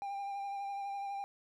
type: tone with vibrato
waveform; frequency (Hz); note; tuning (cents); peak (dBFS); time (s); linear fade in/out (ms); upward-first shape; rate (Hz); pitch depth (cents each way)
triangle; 797; G5; +28; -35; 0.02-1.24; 0; sine; 12; 20
effects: none